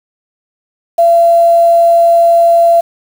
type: tone with quantisation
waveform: sine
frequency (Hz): 678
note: E5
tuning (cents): +49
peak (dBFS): -4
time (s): 0.98-2.81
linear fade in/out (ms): 10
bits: 5
effects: none